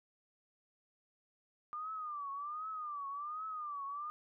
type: tone with vibrato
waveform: sine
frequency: 1197 Hz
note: D6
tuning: 33 cents sharp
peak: -39 dBFS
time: 1.73-4.1 s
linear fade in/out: 0 ms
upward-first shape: triangle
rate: 1.3 Hz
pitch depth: 150 cents each way
effects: none